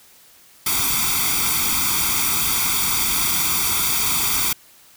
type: noise with comb filter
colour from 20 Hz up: white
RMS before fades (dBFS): -20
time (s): 0.66-4.53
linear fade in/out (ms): 5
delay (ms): 0.86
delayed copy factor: +0.9
effects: white hiss -50 dBFS RMS until 4.96 s